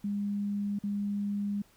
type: tone with dropouts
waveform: sine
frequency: 203.2 Hz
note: G#3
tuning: 38 cents flat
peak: -29 dBFS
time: 0.04-1.62 s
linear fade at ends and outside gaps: 5 ms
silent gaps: 0.789-0.836 s
effects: pink hiss -63 dBFS RMS until 1.76 s